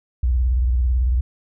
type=tone with vibrato; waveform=sine; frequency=61.74 Hz; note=B1; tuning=in tune; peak=-15 dBFS; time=0.23-1.21 s; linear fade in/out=5 ms; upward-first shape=square; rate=18 Hz; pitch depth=140 cents each way; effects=none